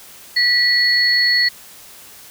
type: tone pair together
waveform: sine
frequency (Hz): 1949 / 4375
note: B6 / C#8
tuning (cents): -23 / -24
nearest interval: octave + major second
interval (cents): 1399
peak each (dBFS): -15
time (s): 0.36-1.49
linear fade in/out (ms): 10
effects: white hiss -41 dBFS RMS until 2.3 s